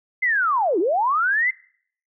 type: linear two-way sweep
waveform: sine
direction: down then up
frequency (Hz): 2093 to 311.3 to 2093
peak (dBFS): -17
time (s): 0.22-1.51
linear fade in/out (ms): 10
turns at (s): 0.79
effects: noise-tail reverb RT60 0.6 s tail -24 dB re dry